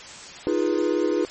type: chord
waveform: triangle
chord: F half-diminished seventh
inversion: third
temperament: equal with one note detuned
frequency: 311.1 / 349.2 / 415.3 / 488.2 Hz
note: Eb4 / F4 / Ab4 / Cb5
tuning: 0 / 0 / 0 / -20 cents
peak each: -23 / -22 / -24 / -25 dBFS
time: 0.47-1.25 s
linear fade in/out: 0 ms
effects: white hiss -40 dBFS RMS until 1.3 s + MP3 32 kbps